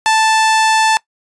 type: tone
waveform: sawtooth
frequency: 880 Hz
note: A5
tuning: in tune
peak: -6 dBFS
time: 0.06-0.97 s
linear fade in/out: 0 ms
effects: noise-tail reverb RT60 0.1 s tail -21 dB re dry + resampled to 22050 Hz